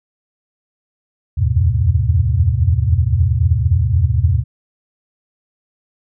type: tone cluster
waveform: sine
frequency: 74.6 / 84.3 / 88.1 / 103.4 / 123.9 Hz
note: D2 / E2 / F2 / G#2 / B2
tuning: +28 / +39 / +16 / -7 / +6 cents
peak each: -18 dBFS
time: 1.37-4.44 s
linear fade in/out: 20 ms
effects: none